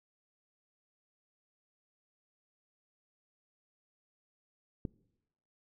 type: click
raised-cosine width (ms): 3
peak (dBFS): -23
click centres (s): 4.852
effects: noise-tail reverb RT60 0.9 s tail -23 dB re dry